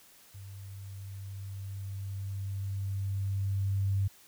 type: tone with level ramp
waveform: sine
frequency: 98 Hz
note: G2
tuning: in tune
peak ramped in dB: -43 to -25 dBFS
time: 0.34-4.08 s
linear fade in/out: 10 ms
effects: white hiss -58 dBFS RMS until 4.27 s